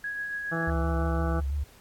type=tone with tremolo; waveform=sine; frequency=1661.2 Hz; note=G#6; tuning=in tune; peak=-29 dBFS; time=0.04-0.7 s; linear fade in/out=2 ms; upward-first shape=triangle; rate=7.2 Hz; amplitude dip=35%
type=harmonic tone; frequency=165.3 Hz; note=E3; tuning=5 cents sharp; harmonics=1 / 2 / 3 / 4 / 5 / 7 / 8 / 9; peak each=-31 / -34 / -36 / -37 / -38 / -39 / -40 / -41 dBFS; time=0.51-1.41 s; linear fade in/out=20 ms
type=tone with vibrato; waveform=sine; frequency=70.8 Hz; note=C#2; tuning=37 cents sharp; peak=-26 dBFS; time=0.67-1.64 s; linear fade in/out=10 ms; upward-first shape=square; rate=5.9 Hz; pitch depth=56 cents each way
effects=pink hiss -56 dBFS RMS until 1.8 s + AAC 64 kbps